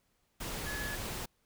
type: tone in noise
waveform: sine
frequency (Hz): 1700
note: G#6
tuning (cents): +40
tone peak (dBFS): -39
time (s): 0.66-0.96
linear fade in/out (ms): 10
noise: pink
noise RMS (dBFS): -39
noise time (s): 0.4-1.26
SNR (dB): -3
effects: pink hiss -75 dBFS RMS until 1.45 s